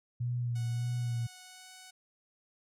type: tone with vibrato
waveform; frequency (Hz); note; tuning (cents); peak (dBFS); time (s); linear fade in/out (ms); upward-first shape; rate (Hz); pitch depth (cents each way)
sine; 120; B2; -49; -30; 0.2-1.27; 10; sine; 1.7; 34
type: tone with pitch glide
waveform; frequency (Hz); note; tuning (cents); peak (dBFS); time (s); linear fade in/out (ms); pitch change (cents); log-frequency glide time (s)
5% pulse; 737 to 743.8; F#5 to F#5; -7 to +9; -38; 0.55-1.91; 10; +16; 1.42-1.71
effects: none